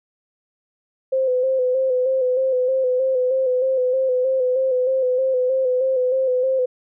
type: tone with vibrato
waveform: sine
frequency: 515 Hz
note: C5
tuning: 28 cents flat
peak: -16 dBFS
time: 1.12-6.66 s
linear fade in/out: 10 ms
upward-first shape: square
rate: 3.2 Hz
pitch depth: 37 cents each way
effects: none